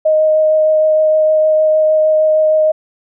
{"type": "tone with vibrato", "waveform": "sine", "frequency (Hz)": 622.3, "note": "D#5", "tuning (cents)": 0, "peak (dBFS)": -8, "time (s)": [0.05, 2.72], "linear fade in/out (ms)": 10, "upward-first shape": "triangle", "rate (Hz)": 6.5, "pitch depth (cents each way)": 10, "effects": []}